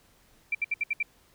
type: tone bursts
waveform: sine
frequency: 2349 Hz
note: D7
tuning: in tune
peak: -24 dBFS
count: 6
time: 0.52-1.029 s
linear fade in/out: 5 ms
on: 29 ms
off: 67 ms
effects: pink hiss -62 dBFS RMS until 1.34 s